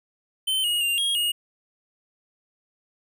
square tone with pitch steps, 3081 / 2878 / 2791 / 3270 / 2866 Hz, G7 / F#7 / F7 / G#7 / F7, -31 / -49 / -2 / -28 / +44 cents, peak -22 dBFS, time 0.47-1.32 s, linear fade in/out 10 ms, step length 170 ms, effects none

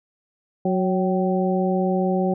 harmonic tone with a mistuned harmonic, 185 Hz, F#3, in tune, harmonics 1 / 2 / 3 / 4, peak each -21 / -24 / -26 / -27 dBFS, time 0.65-2.34 s, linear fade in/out 5 ms, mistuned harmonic 4, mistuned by +61 cents, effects none

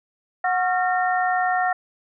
harmonic tone with a mistuned harmonic, 366.3 Hz, F#4, 17 cents flat, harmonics 2 / 3 / 4 / 5, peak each -20 / -33 / -27 / -26 dBFS, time 0.44-1.73 s, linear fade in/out 5 ms, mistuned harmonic 4, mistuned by -110 cents, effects none

